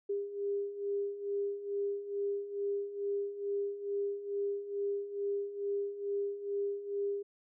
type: beating tone pair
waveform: sine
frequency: 401.1 / 403.4 Hz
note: G4 / G4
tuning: +40 / +50 cents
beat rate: 2.3 Hz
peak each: -39 / -34 dBFS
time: 0.09-7.23 s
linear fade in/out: 10 ms
effects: none